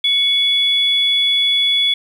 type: tone pair together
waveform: sine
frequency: 2217 / 3414 Hz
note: C#7 / G#7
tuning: 0 / +47 cents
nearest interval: perfect fifth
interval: 747 cents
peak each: -21 / -12 dBFS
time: 0.04-1.94 s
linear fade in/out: 5 ms
effects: tanh soft clip ceiling -6 dBFS + 8-bit